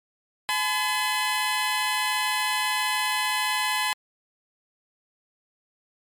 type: tone pair together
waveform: 15% pulse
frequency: 853 / 1014.4 Hz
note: G#5 / B5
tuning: +46 / +46 cents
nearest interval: minor third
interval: 300 cents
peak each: -20 / -19 dBFS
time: 0.49-3.93 s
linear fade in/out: 0 ms
effects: MP3 64 kbps